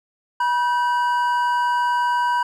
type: tone pair together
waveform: triangle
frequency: 970.7 / 1542 Hz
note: B5 / G6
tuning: -30 / -29 cents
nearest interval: minor sixth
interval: 801 cents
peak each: -16 / -24 dBFS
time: 0.4-2.43 s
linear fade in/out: 5 ms
effects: none